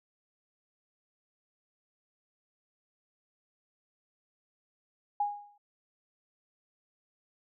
sine tone with exponential decay, 822 Hz, G#5, 18 cents flat, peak -24 dBFS, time 5.2-5.58 s, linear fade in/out 5 ms, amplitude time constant 81 ms, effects none

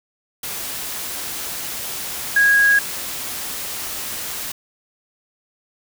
sine tone in noise, 1647 Hz, G#6, 15 cents flat, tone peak -11 dBFS, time 2.36-2.79 s, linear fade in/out 5 ms, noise white, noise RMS -28 dBFS, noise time 0.43-4.52 s, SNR +14 dB, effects none

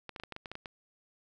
clicks, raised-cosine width 0.3 ms, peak -25 dBFS, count 10, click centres 0.093 / 0.162 / 0.199 / 0.236 / 0.323 / 0.364 / 0.458 / 0.516 / 0.554 / 0.658 s, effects none

